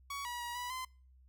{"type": "tone with pitch steps", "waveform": "sawtooth", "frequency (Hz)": [1124, 967, 958, 981, 1030], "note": ["C#6", "B5", "A#5", "B5", "C6"], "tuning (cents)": [24, -37, 47, -12, -28], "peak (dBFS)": -35, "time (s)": [0.1, 0.85], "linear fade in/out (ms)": 5, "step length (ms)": 150, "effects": ["noise-tail reverb RT60 0.4 s tail -25 dB re dry", "added 64 Hz sine -59 dBFS peak until 1.28 s"]}